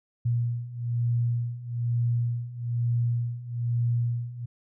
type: beating tone pair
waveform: sine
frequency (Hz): 118.3 / 119.4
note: A#2 / A#2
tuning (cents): +26 / +42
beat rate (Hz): 1.1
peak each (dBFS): -29 / -26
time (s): 0.25-4.46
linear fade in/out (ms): 10
effects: none